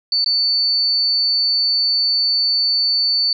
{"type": "tone with dropouts", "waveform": "sine", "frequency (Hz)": 4500, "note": "C#8", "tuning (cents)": 25, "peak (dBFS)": -14, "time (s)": [0.12, 3.33], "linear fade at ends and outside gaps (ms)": 2, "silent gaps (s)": [0.245, 0.26], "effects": []}